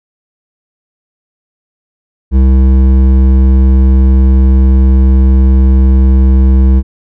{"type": "tone with hard clipping", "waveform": "triangle", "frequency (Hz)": 65.41, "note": "C2", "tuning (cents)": 0, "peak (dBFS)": -5, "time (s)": [2.31, 6.83], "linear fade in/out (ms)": 50, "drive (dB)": 14, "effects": []}